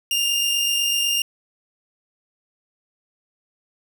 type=tone pair together; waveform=sawtooth; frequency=2764 / 2812 Hz; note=F7 / F7; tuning=-19 / +11 cents; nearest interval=unison; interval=30 cents; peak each=-26 / -16 dBFS; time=0.11-1.22 s; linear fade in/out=2 ms; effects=none